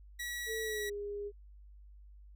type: tone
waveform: sawtooth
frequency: 1930 Hz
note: B6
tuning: 40 cents flat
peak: -34 dBFS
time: 0.19-0.9 s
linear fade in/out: 10 ms
type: tone with pitch glide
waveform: sine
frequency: 443 to 408.6 Hz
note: A4 to G#4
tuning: +12 to -28 cents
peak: -37 dBFS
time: 0.46-1.32 s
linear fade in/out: 50 ms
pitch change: -140 cents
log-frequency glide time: 0.62-0.9 s
effects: added 50 Hz sine -52 dBFS peak until 2.35 s